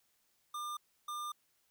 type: tone bursts at uneven times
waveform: square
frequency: 1200 Hz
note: D6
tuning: 37 cents sharp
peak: -39 dBFS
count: 2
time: 0.54-0.77 / 1.08-1.32 s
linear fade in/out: 5 ms
effects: white hiss -75 dBFS RMS until 1.7 s